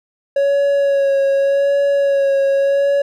triangle tone with vibrato, 556 Hz, C#5, 5 cents sharp, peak -10 dBFS, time 0.36-3.02 s, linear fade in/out 5 ms, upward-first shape sine, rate 0.85 Hz, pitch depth 22 cents each way, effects none

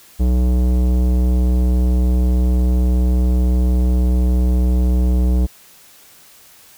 sine tone with tanh clipping, 61.74 Hz, B1, in tune, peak -14 dBFS, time 0.19-5.47 s, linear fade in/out 20 ms, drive 16 dB, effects white hiss -46 dBFS RMS until 6.77 s

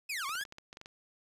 sawtooth linear two-way sweep, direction down then up, 2637 to 1046.5 to 1733 Hz, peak -31 dBFS, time 0.09-0.44 s, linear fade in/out 10 ms, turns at 0.26 s
clicks, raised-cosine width 0.2 ms, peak -30 dBFS, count 10, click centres 0.293 / 0.354 / 0.412 / 0.452 / 0.524 / 0.584 / 0.729 / 0.771 / 0.814 / 0.859 s
effects resampled to 32000 Hz + 10-bit

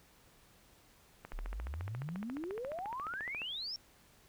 click train, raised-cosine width 0.5 ms, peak -30 dBFS, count 32, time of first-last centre 1.25-3.418 s, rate 14.3 Hz
sine exponential sweep, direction up, 31.45 to 5588 Hz, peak -38 dBFS, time 1.33-3.76 s, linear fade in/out 0 ms
effects pink hiss -64 dBFS RMS until 4.28 s

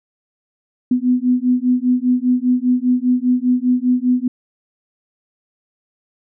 sine beating tone pair, 247.3 / 252.3 Hz, B3 / B3, +3 / +37 cents, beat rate 5 Hz, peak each -16 dBFS, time 0.91-4.28 s, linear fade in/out 5 ms, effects none

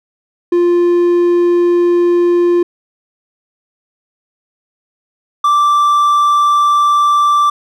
triangle tone pair in turn, 349.2 / 1172.1 Hz, F4 / D6, 0 / -4 cents, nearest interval octave + major sixth, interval 2096 cents, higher second, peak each -6 dBFS, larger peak neither, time 0.52-2.63 / 5.44-7.5 s, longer first, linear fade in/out 5 ms, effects none

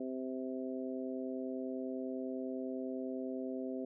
harmonic tone, 130 Hz, C3, 11 cents flat, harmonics 2 / 3 / 4 / 5, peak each -39 / -43 / -45 / -47 dBFS, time 0-3.85 s, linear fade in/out 5 ms, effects none

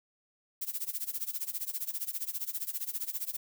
violet noise with tremolo, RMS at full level -33 dBFS, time 0.61-3.37 s, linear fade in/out 10 ms, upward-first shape sine, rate 15 Hz, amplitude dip 90%, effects none

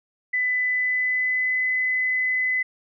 sine tone with pitch glide, 2000 to 2017 Hz, B6 to B6, +21 to +36 cents, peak -20 dBFS, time 0.33-2.63 s, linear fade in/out 10 ms, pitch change +15 cents, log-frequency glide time 0.7-1.65 s, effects none

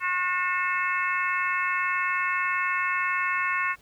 harmonic tone with a mistuned harmonic, 361.6 Hz, F#4, 40 cents flat, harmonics 3 / 4 / 5 / 6 / 7, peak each -28 / -31 / -30 / -30 / -32 dBFS, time 0-3.76 s, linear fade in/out 50 ms, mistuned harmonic 7, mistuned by +64 cents, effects pink hiss -59 dBFS RMS until 3.81 s

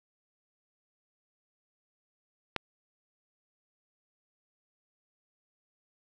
click, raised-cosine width 0.3 ms, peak -13 dBFS, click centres 2.563 s, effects none

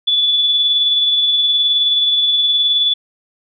sine tone with tremolo, 3450 Hz, A7, 35 cents flat, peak -10 dBFS, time 0.07-2.94 s, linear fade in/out 10 ms, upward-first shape sine, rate 19 Hz, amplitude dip 30%, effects none

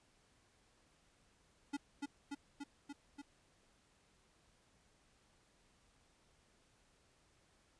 square tone with echo, 284.4 Hz, C#4, 45 cents sharp, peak -38 dBFS, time 1.73-1.77 s, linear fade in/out 10 ms, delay 290 ms, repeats 5, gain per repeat -2 dB, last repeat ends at 3.22 s, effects pink hiss -72 dBFS RMS until 7.79 s + resampled to 22050 Hz

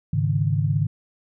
sine chord, Ab suspended fourth, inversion none, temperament just, 103.83 / 138.43 / 155.74 Hz, Ab2 / Db3 / Eb3, 0 / -2 / +2 cents, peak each -23 dBFS, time 0.13-0.87 s, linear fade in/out 5 ms, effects none

